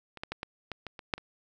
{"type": "clicks", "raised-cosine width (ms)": 0.3, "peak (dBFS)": [-28, -19, -18, -19, -20, -23, -26, -11, -28], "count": 9, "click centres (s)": [0.173, 0.235, 0.32, 0.431, 0.717, 0.867, 0.992, 1.138, 1.18], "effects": []}